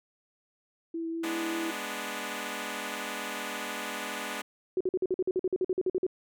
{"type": "tone with vibrato", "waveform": "sine", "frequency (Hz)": 329.6, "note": "E4", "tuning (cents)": 0, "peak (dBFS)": -31, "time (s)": [0.94, 1.71], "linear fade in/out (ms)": 5, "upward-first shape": "sine", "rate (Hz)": 5.2, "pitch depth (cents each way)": 10}
{"type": "chord", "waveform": "5% pulse", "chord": "G# diminished", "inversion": "none", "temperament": "equal", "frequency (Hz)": [207.7, 246.9, 293.7], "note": ["G#3", "B3", "D4"], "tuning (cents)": [0, 0, 0], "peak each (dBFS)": -27, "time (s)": [1.23, 4.42], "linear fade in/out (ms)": 10}
{"type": "tone bursts", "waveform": "sine", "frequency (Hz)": 370, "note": "F#4", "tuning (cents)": 0, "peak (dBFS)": -24, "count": 16, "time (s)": [4.77, 6.066], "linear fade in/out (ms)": 2, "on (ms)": 36, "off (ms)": 48}
{"effects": []}